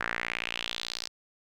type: tone with band-pass filter sweep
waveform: sawtooth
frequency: 58.27 Hz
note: A#1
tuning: in tune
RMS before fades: -35 dBFS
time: 0-1.08 s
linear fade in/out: 10 ms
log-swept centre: 1600 to 5000 Hz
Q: 3.3
effects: none